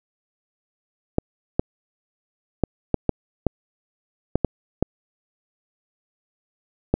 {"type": "clicks", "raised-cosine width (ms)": 2, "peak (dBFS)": -4, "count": 10, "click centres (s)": [1.184, 1.595, 2.637, 2.943, 3.093, 3.467, 4.356, 4.447, 4.826, 6.94], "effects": []}